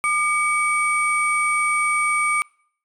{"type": "tone cluster", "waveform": "sine", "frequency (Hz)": [1206, 2272, 9000], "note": ["D6", "C#7", "C#9"], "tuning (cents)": [46, 42, 25], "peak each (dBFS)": [-20, -20, -28], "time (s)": [0.04, 2.42], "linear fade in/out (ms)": 0, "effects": ["noise-tail reverb RT60 0.6 s tail -26 dB re dry", "tanh soft clip ceiling -10 dBFS"]}